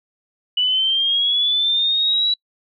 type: linear sweep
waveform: sine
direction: up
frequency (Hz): 2953 to 3930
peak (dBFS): -15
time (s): 0.57-2.34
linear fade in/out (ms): 5
effects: noise-tail reverb RT60 0.1 s tail -26 dB re dry